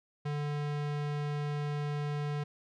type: tone with low-pass filter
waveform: square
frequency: 146.83 Hz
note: D3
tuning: in tune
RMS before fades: -34 dBFS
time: 0.25-2.44 s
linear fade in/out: 10 ms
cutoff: 4100 Hz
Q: 0.61
effects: none